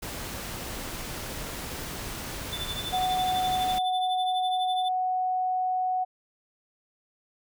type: noise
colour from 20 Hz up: pink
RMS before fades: -36 dBFS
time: 0.02-3.79 s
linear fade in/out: 10 ms
type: tone with tremolo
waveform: triangle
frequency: 3520 Hz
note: A7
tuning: in tune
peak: -28 dBFS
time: 2.52-4.89 s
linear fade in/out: 10 ms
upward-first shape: triangle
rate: 12 Hz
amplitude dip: 90%
type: tone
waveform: sine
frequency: 740 Hz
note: F#5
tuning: in tune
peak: -24 dBFS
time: 2.92-6.05 s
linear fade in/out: 20 ms
effects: none